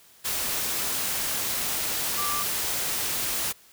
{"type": "tone in noise", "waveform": "sine", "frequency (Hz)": 1174.7, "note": "D6", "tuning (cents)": 0, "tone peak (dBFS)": -29, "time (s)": [2.17, 2.44], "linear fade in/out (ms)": 20, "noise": "white", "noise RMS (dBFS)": -28, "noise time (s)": [0.24, 3.53], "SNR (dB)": -4, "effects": ["white hiss -55 dBFS RMS until 3.72 s"]}